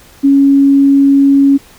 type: tone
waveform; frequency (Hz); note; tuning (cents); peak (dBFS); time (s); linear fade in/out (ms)
sine; 277.2; C#4; 0; -4; 0.23-1.58; 20
effects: pink hiss -41 dBFS RMS until 1.78 s